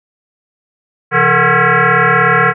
sine tone with frequency modulation, 132.7 Hz, C3, 25 cents sharp, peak -7 dBFS, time 1.11-2.54 s, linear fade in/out 50 ms, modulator 302 Hz, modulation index 6.2, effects none

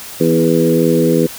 harmonic tone with a mistuned harmonic, 82.41 Hz, E2, in tune, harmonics 2 / 3 / 4 / 5 / 6, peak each -16 / -16 / -16 / -16 / -16 dBFS, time 0.2-1.27 s, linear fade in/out 10 ms, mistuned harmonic 4, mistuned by -16 cents, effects white hiss -31 dBFS RMS until 1.38 s

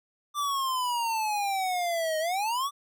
square exponential two-way sweep, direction down then up, 1185 to 620 to 1185 Hz, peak -27 dBFS, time 0.34-2.71 s, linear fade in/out 50 ms, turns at 2.19 s, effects none

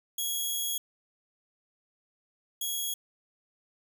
10% pulse tone pair in turn, 3322 / 3322 Hz, G#7 / G#7, 0 / 0 cents, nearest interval unison, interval 0 cents, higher neither, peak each -21 / -22 dBFS, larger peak first, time 0.18-0.78 / 2.61-2.94 s, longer first, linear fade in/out 5 ms, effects none

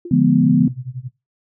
sine tone with exponential decay, 348.9 Hz, F4, 2 cents flat, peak -24 dBFS, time 0.05-0.21 s, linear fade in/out 5 ms, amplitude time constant 34 ms
sine chord, D diminished seventh, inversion none, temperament equal with one note detuned, 146.83 / 174.61 / 211.3 / 246.9 Hz, D3 / F3 / Ab3 / Cb4, 0 / 0 / +30 / 0 cents, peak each -17 / -16 / -18 / -14 dBFS, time 0.11-0.68 s, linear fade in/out 5 ms
sine tone with tremolo, 127.5 Hz, C3, 44 cents flat, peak -23 dBFS, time 0.41-1.09 s, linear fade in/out 20 ms, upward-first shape sine, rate 11 Hz, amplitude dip 95%
effects noise-tail reverb RT60 0.2 s tail -18 dB re dry

